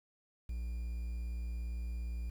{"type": "tone with quantisation", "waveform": "triangle", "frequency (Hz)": 58.7, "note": "A#1", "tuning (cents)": 13, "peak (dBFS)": -34, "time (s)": [0.49, 2.3], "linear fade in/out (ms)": 5, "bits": 10, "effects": []}